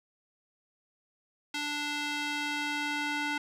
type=tone with band-pass filter sweep; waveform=square; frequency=293.7 Hz; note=D4; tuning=in tune; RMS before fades=-33 dBFS; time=1.54-3.38 s; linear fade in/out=5 ms; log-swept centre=3300 to 2000 Hz; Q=1; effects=none